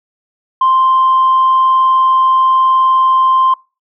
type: tone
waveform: sine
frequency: 1046.5 Hz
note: C6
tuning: in tune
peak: -6 dBFS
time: 0.61-3.54 s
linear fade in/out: 5 ms
effects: noise-tail reverb RT60 0.3 s tail -25 dB re dry + tanh soft clip ceiling -4 dBFS